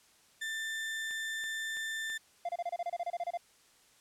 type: tone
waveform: 35% pulse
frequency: 1781 Hz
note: A6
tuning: 21 cents sharp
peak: -33 dBFS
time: 0.41-2.18 s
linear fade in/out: 10 ms
type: click train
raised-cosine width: 0.3 ms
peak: -36 dBFS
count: 4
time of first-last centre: 1.11-2.1 s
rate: 3.03 Hz
type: tone bursts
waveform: triangle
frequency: 694 Hz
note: F5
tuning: 11 cents flat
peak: -30 dBFS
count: 14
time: 2.45-3.374 s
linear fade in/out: 5 ms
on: 40 ms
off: 28 ms
effects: white hiss -64 dBFS RMS until 4 s + low-pass 10000 Hz 12 dB/octave